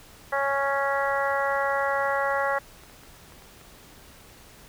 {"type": "harmonic tone", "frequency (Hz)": 277.2, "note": "C#4", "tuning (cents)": 0, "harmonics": [2, 3, 4, 5, 6, 7], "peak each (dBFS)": [-27, -29, -30, -31, -32, -32], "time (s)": [0.32, 2.59], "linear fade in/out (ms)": 10}
{"type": "clicks", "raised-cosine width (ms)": 0.5, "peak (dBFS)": -35, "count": 11, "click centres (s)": [0.994, 1.726, 1.952, 2.105, 2.222, 2.836, 2.898, 3.035, 3.322, 3.422, 3.613]}
{"effects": ["pink hiss -50 dBFS RMS until 4.68 s"]}